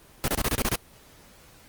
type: noise bursts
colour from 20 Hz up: pink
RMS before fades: -24 dBFS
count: 8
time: 0.24-0.756 s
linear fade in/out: 0 ms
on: 40 ms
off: 28 ms
effects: pink hiss -53 dBFS RMS until 1.68 s + Opus 24 kbps